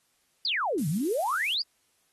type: exponential two-way sweep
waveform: sine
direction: down then up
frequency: 4978 to 137.6 to 4978 Hz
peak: -25 dBFS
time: 0.45-1.62 s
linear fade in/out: 2 ms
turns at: 0.88 s
type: noise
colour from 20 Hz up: violet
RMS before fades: -38 dBFS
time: 0.78-1.54 s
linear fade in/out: 0 ms
effects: white hiss -70 dBFS RMS until 2.12 s + AAC 32 kbps